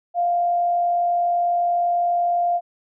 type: tone with frequency modulation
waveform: sine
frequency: 698.5 Hz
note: F5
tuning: in tune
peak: -17 dBFS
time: 0.14-2.61 s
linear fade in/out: 50 ms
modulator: 48.1 Hz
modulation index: 0.22
effects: none